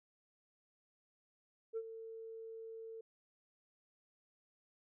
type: tone with ADSR envelope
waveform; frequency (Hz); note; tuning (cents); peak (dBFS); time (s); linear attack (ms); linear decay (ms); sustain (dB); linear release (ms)
sine; 450; A4; +39; -34; 1.73-3.01; 39; 52; -12; 5
effects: tanh soft clip ceiling -34 dBFS